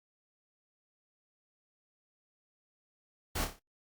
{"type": "noise with echo", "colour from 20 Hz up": "pink", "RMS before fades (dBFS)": -34, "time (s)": [3.35, 3.45], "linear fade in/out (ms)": 10, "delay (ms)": 29, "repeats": 5, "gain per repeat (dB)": -6, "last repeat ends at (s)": 3.595, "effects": ["noise-tail reverb RT60 0.1 s tail -17 dB re dry", "Opus 48 kbps"]}